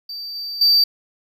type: tone with level steps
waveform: triangle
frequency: 4643 Hz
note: D8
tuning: 21 cents flat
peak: -27 / -25 / -10 dBFS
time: 0.09-0.84 s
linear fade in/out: 5 ms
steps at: 0.35 / 0.61 s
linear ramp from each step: 5 ms
effects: none